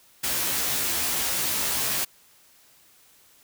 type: noise with comb filter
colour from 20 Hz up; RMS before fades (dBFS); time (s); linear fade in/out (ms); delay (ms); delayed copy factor
white; -26; 0.23-2.05; 10; 15; +1
effects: white hiss -57 dBFS RMS until 3.43 s